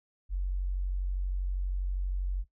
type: tone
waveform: sine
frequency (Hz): 46.25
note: F#1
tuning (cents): 0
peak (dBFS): -28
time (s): 0.29-2.45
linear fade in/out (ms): 50
effects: noise-tail reverb RT60 0.1 s tail -17 dB re dry